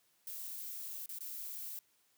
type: noise with dropouts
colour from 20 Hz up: violet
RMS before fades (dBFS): -44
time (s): 0.27-1.79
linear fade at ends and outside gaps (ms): 2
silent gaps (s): 1.06-1.091 / 1.187-1.206
effects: white hiss -73 dBFS RMS until 2.17 s + high-pass 80 Hz 12 dB/octave